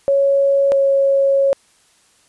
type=tone pair in turn; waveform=sine; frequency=554.4 / 549.6 Hz; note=C#5 / C#5; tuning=0 / -15 cents; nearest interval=unison; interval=15 cents; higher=first; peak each=-11 / -11 dBFS; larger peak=neither; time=0.08-0.72 / 0.72-1.53 s; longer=second; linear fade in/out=0 ms; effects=white hiss -55 dBFS RMS until 2.28 s + resampled to 24000 Hz